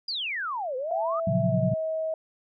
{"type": "exponential two-way sweep", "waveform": "sine", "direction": "down then up", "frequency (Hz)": [4956, 493.9, 1296], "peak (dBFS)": -28, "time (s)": [0.08, 1.2], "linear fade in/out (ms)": 5, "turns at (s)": 0.76}
{"type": "tone with pitch glide", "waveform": "sine", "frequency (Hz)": [660, 637.9], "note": ["E5", "D#5"], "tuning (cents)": [2, 43], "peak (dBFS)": -26, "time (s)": [0.91, 2.14], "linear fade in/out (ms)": 2, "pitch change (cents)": -59, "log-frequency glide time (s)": [1.46, 1.57]}
{"type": "chord", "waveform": "sine", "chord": "Gb major seventh", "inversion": "first", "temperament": "equal", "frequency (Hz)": [116.54, 138.59, 174.61, 185], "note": ["Bb2", "Db3", "F3", "Gb3"], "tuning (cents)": [0, 0, 0, 0], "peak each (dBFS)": -28, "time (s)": [1.27, 1.74], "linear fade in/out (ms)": 5}
{"effects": []}